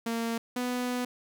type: tone pair in turn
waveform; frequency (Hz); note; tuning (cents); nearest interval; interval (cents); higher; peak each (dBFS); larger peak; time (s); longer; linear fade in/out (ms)
sawtooth; 230 / 247.8; A#3 / B3; -23 / +6; minor second; 129; second; -25; neither; 0.06-0.38 / 0.56-1.05; second; 5
effects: none